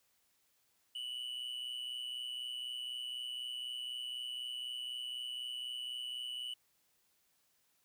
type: tone with amplitude modulation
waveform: triangle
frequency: 2960 Hz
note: F#7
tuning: in tune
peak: -35 dBFS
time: 0.95-6.54 s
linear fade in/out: 5 ms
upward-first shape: sine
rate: 124 Hz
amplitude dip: 65%
effects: white hiss -75 dBFS RMS until 7.84 s